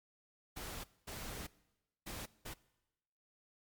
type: noise bursts at uneven times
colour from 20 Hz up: pink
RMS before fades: -45 dBFS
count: 4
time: 0.56-0.84 / 1.07-1.47 / 2.06-2.26 / 2.45-2.54 s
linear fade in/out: 10 ms
effects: noise-tail reverb RT60 1.0 s tail -21 dB re dry + MP3 96 kbps